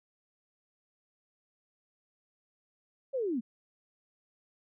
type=linear sweep; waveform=sine; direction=down; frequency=560 to 207.7 Hz; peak=-29 dBFS; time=3.13-3.41 s; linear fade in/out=20 ms; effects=none

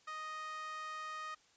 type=tone with high-pass filter; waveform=sawtooth; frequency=622.3 Hz; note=D#5; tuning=in tune; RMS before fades=-44 dBFS; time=0.07-1.35 s; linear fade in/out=10 ms; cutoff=1400 Hz; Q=9.3; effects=white hiss -68 dBFS RMS until 1.56 s + resampled to 16000 Hz

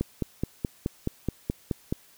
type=click train; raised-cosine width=3 ms; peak=-13 dBFS; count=10; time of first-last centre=0.01-1.925 s; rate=4.7 Hz; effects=white hiss -57 dBFS RMS until 2.17 s

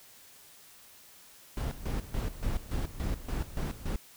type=noise with tremolo; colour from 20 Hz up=brown; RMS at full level=-31 dBFS; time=1.57-3.96 s; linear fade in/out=2 ms; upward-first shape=square; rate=3.5 Hz; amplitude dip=80%; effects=white hiss -55 dBFS RMS until 4.16 s

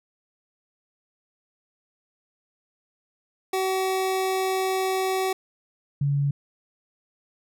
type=tone pair in turn; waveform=25% pulse / sine; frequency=378.5 / 141.78 Hz; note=F#4 / C#3; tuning=+39 / +39 cents; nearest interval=octave + perfect fourth; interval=1700 cents; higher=first; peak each=-19 / -20 dBFS; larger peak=first; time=3.53-5.33 / 6.01-6.31 s; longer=first; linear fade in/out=5 ms; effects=none

